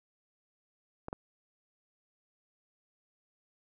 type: clicks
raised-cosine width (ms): 1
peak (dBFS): -24 / -22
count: 2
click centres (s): 1.084 / 1.129
effects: none